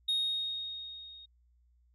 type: tone with level ramp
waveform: sine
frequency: 3729 Hz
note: A#7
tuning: in tune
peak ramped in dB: -24 to -49 dBFS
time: 0.08-1.26 s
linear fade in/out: 10 ms
effects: tanh soft clip ceiling -26 dBFS + added 60 Hz sine -64 dBFS peak until 1.94 s